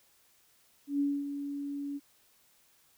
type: tone with ADSR envelope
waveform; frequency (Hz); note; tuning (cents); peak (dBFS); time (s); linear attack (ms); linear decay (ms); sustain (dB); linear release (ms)
sine; 283.8; C#4; +41; -25; 0.87-2; 130; 240; -9; 37
effects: white hiss -66 dBFS RMS until 2.97 s